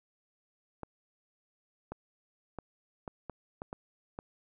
clicks, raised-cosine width 1 ms, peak -25 dBFS, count 8, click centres 0.833 / 1.92 / 2.587 / 3.078 / 3.297 / 3.619 / 3.729 / 4.189 s, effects none

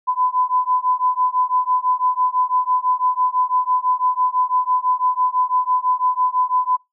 sine beating tone pair, 1003 / 1009 Hz, B5 / B5, +26 / +37 cents, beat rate 6 Hz, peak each -19 dBFS, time 0.07-6.77 s, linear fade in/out 20 ms, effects noise-tail reverb RT60 0.2 s tail -25 dB re dry

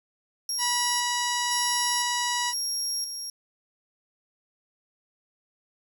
30% pulse tone with tremolo, 5588 Hz, F8, in tune, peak -23 dBFS, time 0.49-3.3 s, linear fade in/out 2 ms, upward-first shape square, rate 0.98 Hz, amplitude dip 50%
harmonic tone, 971 Hz, B5, 30 cents flat, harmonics 1 / 2 / 3 / 4 / 5 / 6 / 7 / 8, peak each -29 / -32 / -34 / -35 / -36 / -37 / -37 / -38 dBFS, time 0.58-2.54 s, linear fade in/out 50 ms
effects none

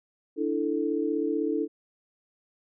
sine chord, D suspended second, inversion none, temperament equal, 293.7 / 329.6 / 440 Hz, D4 / E4 / A4, 0 / 0 / 0 cents, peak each -29 dBFS, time 0.36-1.68 s, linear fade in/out 50 ms, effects none

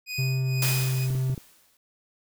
25% pulse tone with tremolo, 2489 Hz, D#7, in tune, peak -25 dBFS, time 0.06-1.08 s, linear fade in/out 50 ms, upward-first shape triangle, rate 2 Hz, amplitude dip 85%
triangle tone with pitch glide, 131.2 to 130.37 Hz, C3 to C3, +5 to -6 cents, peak -21 dBFS, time 0.18-1.35 s, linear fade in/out 10 ms, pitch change -11 cents, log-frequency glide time 0.39-0.54 s
white noise with exponential decay, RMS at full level -26 dBFS, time 0.62-1.77 s, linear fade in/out 2 ms, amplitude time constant 250 ms
clicks, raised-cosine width 3 ms, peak -24 dBFS, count 4, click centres 1.104 / 1.151 / 1.299 / 1.378 s
effects none

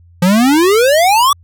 square exponential sweep, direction up, 171.6 to 1174.7 Hz, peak -8 dBFS, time 0.22-1.33 s, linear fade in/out 5 ms, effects added 86 Hz sine -41 dBFS peak until 1.43 s

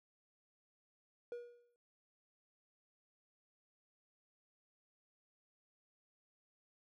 triangle tone with exponential decay, 480 Hz, B4, 49 cents flat, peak -38 dBFS, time 1.32-1.76 s, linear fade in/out 1 ms, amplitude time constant 94 ms, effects none

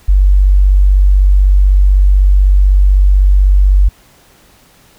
sine tone, 48 Hz, G1, 36 cents flat, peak -4 dBFS, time 0.08-3.89 s, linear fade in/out 10 ms, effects pink hiss -46 dBFS RMS until 4.98 s

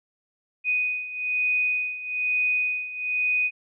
sine beating tone pair, 2489 / 2490.1 Hz, D#7 / D#7, 0 / +1 cents, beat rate 1.1 Hz, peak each -28 / -24 dBFS, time 0.64-3.51 s, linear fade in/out 50 ms, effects none

